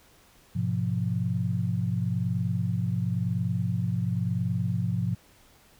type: chord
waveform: sine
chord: F diminished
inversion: first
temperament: just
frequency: 104.77 / 125.72 / 174.61 Hz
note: Ab2 / Cb3 / F3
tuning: +16 / +31 / 0 cents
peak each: -29 dBFS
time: 0.55-5.15 s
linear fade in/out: 10 ms
effects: pink hiss -58 dBFS RMS until 5.79 s